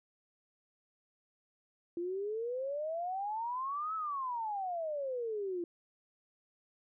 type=exponential two-way sweep; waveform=sine; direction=up then down; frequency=338 to 1316 to 338 Hz; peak=-34 dBFS; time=1.97-5.64 s; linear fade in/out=2 ms; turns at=3.95 s; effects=none